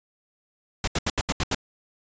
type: noise bursts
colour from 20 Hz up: pink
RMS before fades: -24 dBFS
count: 7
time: 0.84-1.547 s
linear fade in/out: 2 ms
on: 35 ms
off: 77 ms
effects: resampled to 16000 Hz